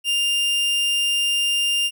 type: tone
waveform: 40% pulse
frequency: 2800 Hz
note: F7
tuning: 4 cents sharp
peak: -17 dBFS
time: 0.04-1.91 s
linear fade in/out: 50 ms
effects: none